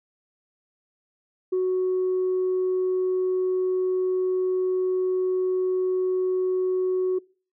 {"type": "tone", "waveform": "sine", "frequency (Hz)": 370, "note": "F#4", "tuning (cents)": 0, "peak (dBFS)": -19, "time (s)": [1.52, 7.19], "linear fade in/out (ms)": 10, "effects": ["noise-tail reverb RT60 0.4 s tail -25 dB re dry", "tanh soft clip ceiling -18 dBFS"]}